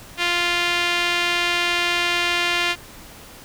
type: tone with band-pass filter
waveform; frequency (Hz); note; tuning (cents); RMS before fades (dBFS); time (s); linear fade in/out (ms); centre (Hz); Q
sawtooth; 348.8; F4; -2; -21; 0.17-2.76; 50; 2700; 1.6
effects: pink hiss -42 dBFS RMS until 3.44 s